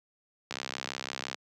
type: click train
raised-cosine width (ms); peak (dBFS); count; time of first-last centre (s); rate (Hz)
0.2; -16; 56; 0.51-1.345; 65.9
effects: high-pass 150 Hz 12 dB/octave